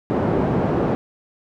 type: band-pass noise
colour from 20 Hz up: pink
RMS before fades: -20 dBFS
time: 0.1-0.95 s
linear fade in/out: 0 ms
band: 130 to 690 Hz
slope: 12 dB/octave
effects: none